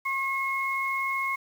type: tone pair together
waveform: sine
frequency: 1081 / 2166 Hz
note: C#6 / C#7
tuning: -44 / -41 cents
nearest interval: octave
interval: 1203 cents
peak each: -29 / -28 dBFS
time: 0.05-1.36 s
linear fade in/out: 10 ms
effects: 8-bit